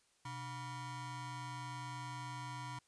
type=ring-modulated tone; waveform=40% pulse; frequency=423.5 Hz; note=G#4; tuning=34 cents sharp; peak=-39 dBFS; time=0.25-2.79 s; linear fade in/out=5 ms; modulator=550 Hz; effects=white hiss -73 dBFS RMS until 2.87 s + resampled to 22050 Hz